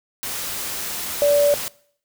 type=tone in noise; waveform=sine; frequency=578 Hz; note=D5; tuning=28 cents flat; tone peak=-13 dBFS; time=1.22-1.54 s; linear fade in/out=0 ms; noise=white; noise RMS=-28 dBFS; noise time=0.23-1.68 s; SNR=+12 dB; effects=noise-tail reverb RT60 0.6 s tail -22 dB re dry